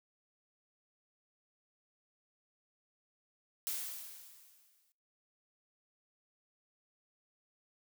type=noise with exponential decay; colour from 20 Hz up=blue; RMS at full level=-36 dBFS; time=3.67-4.92 s; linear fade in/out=0 ms; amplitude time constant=270 ms; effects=noise-tail reverb RT60 0.6 s tail -25 dB re dry